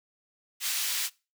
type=high-pass noise; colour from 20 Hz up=pink; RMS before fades=-30 dBFS; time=0.6-1.1 s; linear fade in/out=50 ms; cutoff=2700 Hz; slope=12 dB/octave; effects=noise-tail reverb RT60 0.3 s tail -23 dB re dry